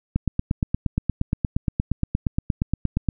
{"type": "click train", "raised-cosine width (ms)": 5, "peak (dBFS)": -8, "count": 26, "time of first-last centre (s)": [0.16, 3.087], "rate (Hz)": 8.54, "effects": []}